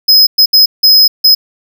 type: tone bursts at uneven times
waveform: square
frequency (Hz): 5080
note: D#8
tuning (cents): +35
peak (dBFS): -3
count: 5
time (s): 0.08-0.27 / 0.38-0.46 / 0.53-0.66 / 0.83-1.08 / 1.24-1.35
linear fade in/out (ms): 10
effects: none